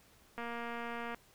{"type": "click train", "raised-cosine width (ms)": 0.5, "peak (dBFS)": -27, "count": 181, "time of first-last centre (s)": [0.38, 1.146], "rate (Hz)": 235, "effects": ["pink hiss -64 dBFS RMS until 1.34 s"]}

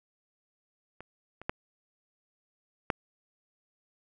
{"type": "clicks", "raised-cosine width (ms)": 0.5, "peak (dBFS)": [-29, -29, -14, -11], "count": 4, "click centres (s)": [1.006, 1.416, 1.495, 2.902], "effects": []}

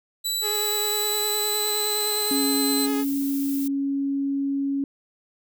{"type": "tone with pitch glide", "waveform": "20% pulse", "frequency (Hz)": [3951, 4050], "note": ["B7", "B7"], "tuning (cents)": [0, 43], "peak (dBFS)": -18, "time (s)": [0.24, 2.87], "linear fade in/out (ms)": 20, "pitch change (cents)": 43, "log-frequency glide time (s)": [0.82, 2.41]}
{"type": "tone with vibrato", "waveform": "sawtooth", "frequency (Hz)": 419.4, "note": "G#4", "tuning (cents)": 17, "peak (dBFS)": -24, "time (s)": [0.41, 3.05], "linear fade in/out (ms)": 50, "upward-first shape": "sine", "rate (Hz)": 9.7, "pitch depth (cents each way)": 18}
{"type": "noise", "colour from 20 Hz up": "violet", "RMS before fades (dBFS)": -35, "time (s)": [0.54, 3.68], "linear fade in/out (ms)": 5}
{"type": "tone", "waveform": "sine", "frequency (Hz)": 277.2, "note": "C#4", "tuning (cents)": 0, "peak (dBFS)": -22, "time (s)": [2.31, 4.84], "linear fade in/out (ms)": 2}
{"effects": []}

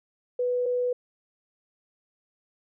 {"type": "tone pair in turn", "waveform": "sine", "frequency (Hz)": [493.9, 493.9], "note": ["B4", "B4"], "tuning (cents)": [0, 0], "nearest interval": "unison", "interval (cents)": 0, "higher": "neither", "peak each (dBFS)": -23, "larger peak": "neither", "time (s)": [[0.39, 0.66], [0.66, 0.93]], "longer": "neither", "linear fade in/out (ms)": 5, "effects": []}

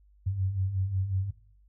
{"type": "beating tone pair", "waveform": "sine", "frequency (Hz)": [91.2, 96.7], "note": ["F#2", "G2"], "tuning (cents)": [-24, -23], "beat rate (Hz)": 5.5, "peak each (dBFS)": [-34, -27], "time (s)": [0.26, 1.31], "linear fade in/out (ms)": 10, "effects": ["noise-tail reverb RT60 0.5 s tail -17 dB re dry", "added 50 Hz sine -57 dBFS peak until 1.68 s"]}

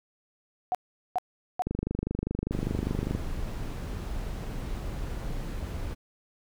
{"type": "tone bursts", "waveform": "sine", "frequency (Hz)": 733, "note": "F#5", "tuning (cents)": -16, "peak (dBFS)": -24, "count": 3, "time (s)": [0.72, 1.621], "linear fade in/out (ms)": 0, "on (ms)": 27, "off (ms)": 410}
{"type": "click train", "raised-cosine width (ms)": 3, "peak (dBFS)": -16, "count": 38, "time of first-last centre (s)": [1.67, 3.15], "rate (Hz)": 25}
{"type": "noise", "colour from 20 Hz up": "brown", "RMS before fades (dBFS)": -34, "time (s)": [2.51, 5.95], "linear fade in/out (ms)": 20}
{"effects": []}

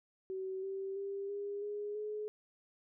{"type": "tone with pitch steps", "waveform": "sine", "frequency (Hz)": [379.2, 387.6, 396.2, 405, 414, 423.2], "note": ["F#4", "G4", "G4", "G#4", "G#4", "G#4"], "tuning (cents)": [43, -20, 18, -43, -5, 33], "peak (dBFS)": -37, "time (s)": [0.3, 2.28], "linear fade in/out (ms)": 0, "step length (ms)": 330, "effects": []}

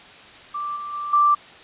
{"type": "tone with level steps", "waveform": "sine", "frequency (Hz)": 1174.7, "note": "D6", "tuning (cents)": 0, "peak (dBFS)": [-25, -29, -26, -13], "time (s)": [0.54, 1.35], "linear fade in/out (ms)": 10, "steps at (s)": [0.76, 0.93, 1.13], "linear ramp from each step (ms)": 5, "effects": ["white hiss -44 dBFS RMS until 1.63 s", "resampled to 8000 Hz"]}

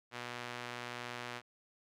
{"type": "tone with band-pass filter", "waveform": "sawtooth", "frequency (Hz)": 121.5, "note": "B2", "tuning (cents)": -28, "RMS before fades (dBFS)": -44, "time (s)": [0.11, 1.42], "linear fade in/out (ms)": 50, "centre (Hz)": 2100, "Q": 0.7, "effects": []}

